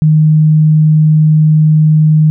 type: tone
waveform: sine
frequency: 154.8 Hz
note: D#3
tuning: 9 cents flat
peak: -4 dBFS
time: 0.02-2.3 s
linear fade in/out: 0 ms
effects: none